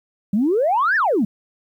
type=exponential two-way sweep; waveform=sine; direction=up then down; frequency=188.8 to 1836 to 188.8 Hz; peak=-14 dBFS; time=0.33-1.25 s; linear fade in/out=5 ms; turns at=0.96 s; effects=tanh soft clip ceiling -10 dBFS + 9-bit